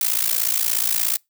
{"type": "noise with amplitude modulation", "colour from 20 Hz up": "blue", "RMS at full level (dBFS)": -17, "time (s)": [0.01, 1.17], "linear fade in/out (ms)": 2, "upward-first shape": "sine", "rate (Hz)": 56.9, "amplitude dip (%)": 90, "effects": ["noise-tail reverb RT60 0.2 s tail -26 dB re dry"]}